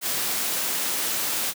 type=noise; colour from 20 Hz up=white; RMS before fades=-26 dBFS; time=0.01-1.54 s; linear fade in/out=50 ms; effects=high-pass 150 Hz 12 dB/octave